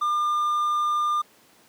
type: tone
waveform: triangle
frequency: 1202 Hz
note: D6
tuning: 40 cents sharp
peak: -19 dBFS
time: 0.01-1.22 s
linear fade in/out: 10 ms
effects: pink hiss -56 dBFS RMS until 1.68 s + high-pass 200 Hz 12 dB/octave